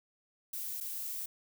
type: noise with dropouts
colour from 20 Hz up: violet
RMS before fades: -39 dBFS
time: 0.53-1.26 s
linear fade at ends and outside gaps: 5 ms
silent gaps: 0.803-0.808 s
effects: none